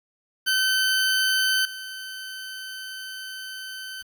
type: tone with level steps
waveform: 20% pulse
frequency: 1531 Hz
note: G6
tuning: 41 cents flat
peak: -15 / -29 dBFS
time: 0.46-4.03 s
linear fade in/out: 20 ms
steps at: 1.65 s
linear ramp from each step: 2 ms
effects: 8-bit